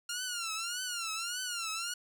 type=tone with vibrato; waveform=10% pulse; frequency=1396.9 Hz; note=F6; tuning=in tune; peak=-26 dBFS; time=0.09-1.94 s; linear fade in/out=5 ms; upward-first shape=triangle; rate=1.7 Hz; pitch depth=150 cents each way; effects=none